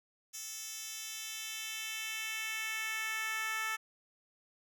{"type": "tone with high-pass filter sweep", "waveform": "10% pulse", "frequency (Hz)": 440, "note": "A4", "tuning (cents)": 0, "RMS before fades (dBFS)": -39, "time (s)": [0.33, 3.77], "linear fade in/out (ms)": 20, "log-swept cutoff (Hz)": [5500, 1400], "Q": 1.5, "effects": []}